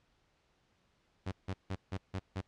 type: tone bursts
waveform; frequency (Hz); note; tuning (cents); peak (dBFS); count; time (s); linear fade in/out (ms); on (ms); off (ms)
sawtooth; 95.2; F#2; +50; -31; 6; 1.26-2.414; 10; 59; 160
effects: pink hiss -73 dBFS RMS until 2.47 s + low-pass 5000 Hz 12 dB/octave